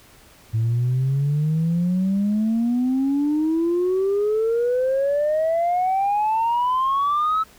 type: exponential sweep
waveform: sine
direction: up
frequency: 110 to 1310 Hz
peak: -16 dBFS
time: 0.53-7.44 s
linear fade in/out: 20 ms
effects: tanh soft clip ceiling -15 dBFS + pink hiss -50 dBFS RMS until 7.58 s